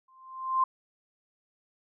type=tone with exponential growth; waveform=sine; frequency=1046.5 Hz; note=C6; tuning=in tune; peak=-19 dBFS; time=0.08-0.64 s; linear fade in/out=5 ms; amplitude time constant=120 ms; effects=none